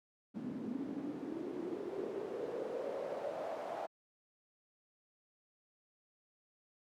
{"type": "noise with band-pass filter sweep", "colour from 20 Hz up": "pink", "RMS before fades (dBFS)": -41, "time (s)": [0.34, 3.87], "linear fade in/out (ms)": 20, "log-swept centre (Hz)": [230, 700], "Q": 5.1, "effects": ["high-pass 150 Hz 12 dB/octave"]}